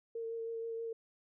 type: tone with vibrato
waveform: sine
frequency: 456.6 Hz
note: A#4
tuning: 36 cents flat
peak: -37 dBFS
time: 0.15-0.93 s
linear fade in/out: 5 ms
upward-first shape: sine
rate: 6.3 Hz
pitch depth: 15 cents each way
effects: none